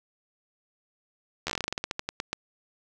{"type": "slowing click train", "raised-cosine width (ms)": 0.2, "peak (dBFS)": -12, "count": 18, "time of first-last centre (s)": [1.47, 2.33], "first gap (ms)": 12, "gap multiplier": 1.16, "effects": []}